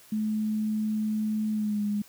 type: tone with pitch glide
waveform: sine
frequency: 215.1 to 206.6 Hz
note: A3 to G#3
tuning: -39 to -9 cents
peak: -25 dBFS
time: 0.12-2.02 s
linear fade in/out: 5 ms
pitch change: -70 cents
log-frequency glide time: 1.52-1.83 s
effects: white hiss -54 dBFS RMS until 2.08 s